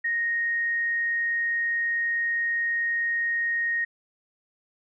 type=tone; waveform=sine; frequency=1864.7 Hz; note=A#6; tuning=in tune; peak=-23 dBFS; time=0.04-3.85 s; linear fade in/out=10 ms; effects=none